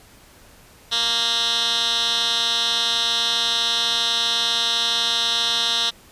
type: tone with band-pass filter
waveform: 10% pulse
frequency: 232.2 Hz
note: A#3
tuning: 7 cents flat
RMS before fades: -21 dBFS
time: 0.91-5.91 s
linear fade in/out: 20 ms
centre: 3900 Hz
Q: 3.8
effects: pink hiss -49 dBFS RMS until 6.11 s + resampled to 32000 Hz